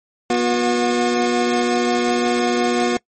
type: tone pair together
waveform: 25% pulse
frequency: 242.2 / 360.5 Hz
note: B3 / F#4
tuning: -34 / -45 cents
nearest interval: perfect fifth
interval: 689 cents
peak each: -15 dBFS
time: 0.3-2.97 s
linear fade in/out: 2 ms
effects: noise-tail reverb RT60 0.1 s tail -24 dB re dry + MP3 32 kbps